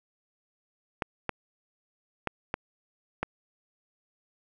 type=clicks; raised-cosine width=0.5 ms; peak=-13 dBFS; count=5; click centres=1.022 / 1.293 / 2.273 / 2.541 / 3.23 s; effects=none